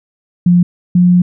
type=tone pair in turn; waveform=sine; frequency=176.2 / 178.14 Hz; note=F3 / F3; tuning=+16 / +35 cents; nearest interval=unison; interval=19 cents; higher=second; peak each=-5 dBFS; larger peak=neither; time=0.46-0.63 / 0.95-1.22 s; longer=second; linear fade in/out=5 ms; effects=none